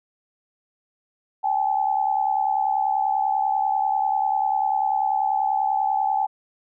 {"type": "tone pair together", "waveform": "sine", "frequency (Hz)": [784, 854.2], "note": ["G5", "G#5"], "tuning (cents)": [0, 48], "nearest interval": "minor second", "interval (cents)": 148, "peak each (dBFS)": -22, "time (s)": [1.43, 6.27], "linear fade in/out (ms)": 20, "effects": []}